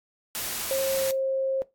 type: noise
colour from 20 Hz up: white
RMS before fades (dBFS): -31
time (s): 0.35-1.11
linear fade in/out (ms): 0
type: tone with pitch glide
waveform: sine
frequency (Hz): 537 to 533.6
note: C5 to C5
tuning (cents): +45 to +34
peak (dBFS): -23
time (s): 0.71-1.62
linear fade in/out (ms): 0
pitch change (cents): -11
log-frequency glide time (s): 0.94-1.05
effects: noise-tail reverb RT60 0.2 s tail -18 dB re dry + AAC 64 kbps